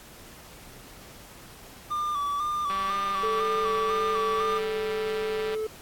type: tone with vibrato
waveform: triangle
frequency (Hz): 1175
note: D6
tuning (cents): +1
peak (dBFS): -24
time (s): 1.9-4.59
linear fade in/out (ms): 20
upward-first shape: square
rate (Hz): 2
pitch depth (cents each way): 37
type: click train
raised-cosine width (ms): 0.3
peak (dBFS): -21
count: 559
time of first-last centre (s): 2.7-5.547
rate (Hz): 196
type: tone with pitch glide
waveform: triangle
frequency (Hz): 440 to 434.9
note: A4 to A4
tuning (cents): 0 to -20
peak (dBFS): -25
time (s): 3.23-5.67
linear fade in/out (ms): 5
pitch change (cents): -20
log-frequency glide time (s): 4.47-4.79
effects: pink hiss -48 dBFS RMS until 5.81 s + AAC 64 kbps